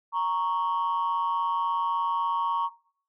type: tone pair together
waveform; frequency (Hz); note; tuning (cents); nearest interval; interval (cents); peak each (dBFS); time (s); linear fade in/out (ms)
sine; 932.3 / 1108.7; A#5 / C#6; 0 / 0; minor third; 300; -25; 0.12-2.7; 50
effects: noise-tail reverb RT60 0.6 s tail -22 dB re dry + tanh soft clip ceiling -20 dBFS